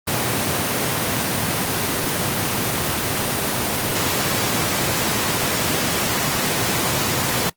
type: high-pass noise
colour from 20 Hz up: pink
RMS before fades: -21 dBFS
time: 0.07-7.5 s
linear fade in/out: 10 ms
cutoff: 100 Hz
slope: 24 dB/octave
effects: noise-tail reverb RT60 0.1 s tail -20 dB re dry + Opus 24 kbps